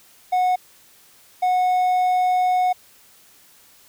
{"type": "tone bursts at uneven times", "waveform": "triangle", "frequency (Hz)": 732, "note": "F#5", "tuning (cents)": -19, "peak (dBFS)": -14, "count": 2, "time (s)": [[0.32, 0.56], [1.42, 2.73]], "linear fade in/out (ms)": 10, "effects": ["white hiss -52 dBFS RMS until 3.88 s"]}